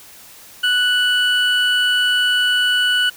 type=tone pair together; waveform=triangle; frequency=1480 / 2960 Hz; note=F#6 / F#7; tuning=0 / 0 cents; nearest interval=octave; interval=1200 cents; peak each=-15 dBFS; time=0.63-3.1 s; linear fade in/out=10 ms; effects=white hiss -42 dBFS RMS until 3.16 s